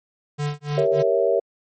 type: tone with tremolo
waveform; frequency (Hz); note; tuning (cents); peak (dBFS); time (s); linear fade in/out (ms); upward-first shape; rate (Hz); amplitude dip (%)
square; 146.83; D3; 0; -22; 0.38-1.03; 20; sine; 3.4; 100
type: chord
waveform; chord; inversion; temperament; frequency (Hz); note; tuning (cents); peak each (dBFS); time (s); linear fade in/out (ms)
sine; G diminished seventh; none; equal; 392 / 466.2 / 554.4 / 659.3; G4 / Bb4 / Db5 / Fb5; 0 / 0 / 0 / 0; -23 / -21 / -21 / -23; 0.77-1.4; 10
effects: MP3 32 kbps